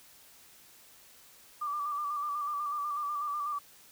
sine tone with vibrato, 1174.7 Hz, D6, in tune, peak -31 dBFS, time 1.61-3.59 s, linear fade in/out 10 ms, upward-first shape square, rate 8.1 Hz, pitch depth 37 cents each way, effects white hiss -57 dBFS RMS until 3.91 s

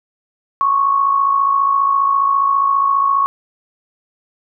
sine tone with amplitude modulation, 1106 Hz, C#6, 4 cents flat, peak -9 dBFS, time 0.61-3.26 s, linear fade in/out 0 ms, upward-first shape sine, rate 54.8 Hz, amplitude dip 55%, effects none

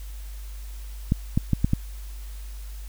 clicks, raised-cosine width 5 ms, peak -7 dBFS, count 5, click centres 1.121 / 1.375 / 1.533 / 1.645 / 1.734 s, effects added 50 Hz sine -34 dBFS peak until 2.88 s + white hiss -50 dBFS RMS until 2.88 s

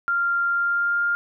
sine tone with pitch glide, 1391 to 1403.9 Hz, F6 to F6, -7 to +9 cents, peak -19 dBFS, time 0.08-1.15 s, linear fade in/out 0 ms, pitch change +16 cents, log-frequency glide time 0.49-1.03 s, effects none

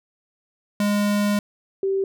square / sine tone pair in turn, 205.6 / 388.1 Hz, G#3 / G4, -17 / -17 cents, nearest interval major seventh, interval 1100 cents, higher second, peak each -19 dBFS, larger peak neither, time 0.8-1.39 / 1.83-2.04 s, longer first, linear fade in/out 2 ms, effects none

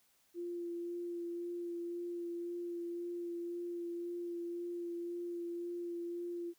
sine tone with vibrato, 345.6 Hz, F4, 18 cents flat, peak -38 dBFS, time 0.34-6.54 s, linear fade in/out 50 ms, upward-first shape sine, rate 1.9 Hz, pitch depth 13 cents each way, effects white hiss -72 dBFS RMS until 6.58 s

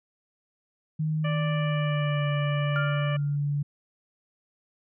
sine tone with pitch glide, 155.56 to 144.31 Hz, D#3 to D3, 0 to -30 cents, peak -24 dBFS, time 0.99-3.63 s, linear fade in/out 10 ms, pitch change -130 cents, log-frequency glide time 1.46-2.27 s
harmonic tone, 587.3 Hz, D5, in tune, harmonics 1 / 2 / 3 / 4 / 5, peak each -33 / -36 / -38 / -39 / -40 dBFS, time 1.24-3.17 s, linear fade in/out 10 ms
sine tone with exponential decay, 1400 Hz, F6, 4 cents sharp, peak -25 dBFS, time 2.76-3.36 s, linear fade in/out 0 ms, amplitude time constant 130 ms
effects none

